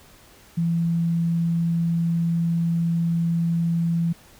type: tone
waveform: sine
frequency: 167.9 Hz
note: E3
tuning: 32 cents sharp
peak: -19 dBFS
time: 0.57-4.13 s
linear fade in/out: 10 ms
effects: pink hiss -51 dBFS RMS until 4.39 s